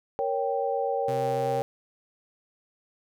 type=chord; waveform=sine; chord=G diminished; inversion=first; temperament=equal; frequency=466.2 / 554.4 / 784 Hz; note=Bb4 / Db5 / G5; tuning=0 / 0 / 0 cents; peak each=-29 dBFS; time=0.19-1.62 s; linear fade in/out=0 ms
type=tone; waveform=sawtooth; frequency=130 Hz; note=C3; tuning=11 cents flat; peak=-29 dBFS; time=1.08-1.62 s; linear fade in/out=5 ms
effects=none